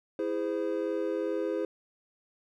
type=chord; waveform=triangle; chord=E augmented; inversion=none; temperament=just; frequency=329.6 / 412 / 515 Hz; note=E4 / G#4 / B#4; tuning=0 / -14 / -28 cents; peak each=-31 dBFS; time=0.19-1.65 s; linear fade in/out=2 ms; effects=none